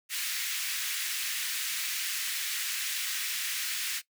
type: high-pass noise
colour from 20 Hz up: pink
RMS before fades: -33 dBFS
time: 0.09-4.02 s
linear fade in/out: 50 ms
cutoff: 1800 Hz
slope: 24 dB/octave
effects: noise-tail reverb RT60 0.1 s tail -18 dB re dry